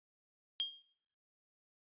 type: tone with exponential decay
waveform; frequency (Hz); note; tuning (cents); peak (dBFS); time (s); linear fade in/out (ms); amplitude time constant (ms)
sine; 3224; G7; +48; -29; 0.6-0.82; 0; 46
effects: noise-tail reverb RT60 0.7 s tail -20 dB re dry + resampled to 8000 Hz